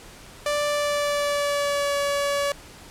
sawtooth tone with pitch glide, 587.3 to 568.3 Hz, D5 to C#5, 0 to +43 cents, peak -18 dBFS, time 0.46-2.52 s, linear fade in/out 2 ms, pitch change -57 cents, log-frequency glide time 0.67-1.95 s, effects pink hiss -45 dBFS RMS until 2.9 s + low-pass 11000 Hz 12 dB/octave

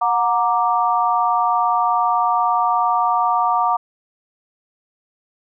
sine chord, Gb augmented, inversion none, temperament equal with one note detuned, 726.4 / 932.3 / 1174.7 Hz, Gb5 / Bb5 / D6, -32 / 0 / 0 cents, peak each -19 dBFS, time 0.01-3.77 s, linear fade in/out 10 ms, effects none

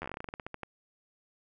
slowing click train, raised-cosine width 0.5 ms, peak -23 dBFS, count 17, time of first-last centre 0.02-0.633 s, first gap 11 ms, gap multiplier 1.15, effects none

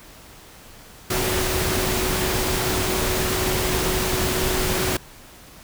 sine tone in noise, 371.2 Hz, F#4, 6 cents sharp, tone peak -27 dBFS, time 1.1-4.97 s, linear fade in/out 5 ms, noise pink, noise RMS -23 dBFS, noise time 1.1-4.97 s, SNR -7 dB, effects pink hiss -45 dBFS RMS until 5.63 s

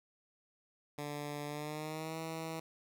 10% pulse tone with pitch glide, 146.6 to 161.73 Hz, D3 to E3, -3 to -33 cents, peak -31 dBFS, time 0.98-2.6 s, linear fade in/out 5 ms, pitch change +170 cents, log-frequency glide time 1.47-2.18 s, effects none

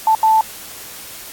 sine tone bursts at uneven times, 880 Hz, A5, in tune, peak -9 dBFS, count 2, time 0.07-0.15 / 0.23-0.41 s, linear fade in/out 2 ms, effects white hiss -34 dBFS RMS until 1.32 s + AAC 64 kbps

